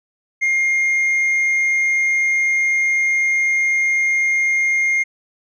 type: tone with tanh clipping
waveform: triangle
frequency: 2124 Hz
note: C7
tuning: 25 cents sharp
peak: -15 dBFS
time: 0.41-5.04 s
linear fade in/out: 20 ms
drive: 7 dB
effects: none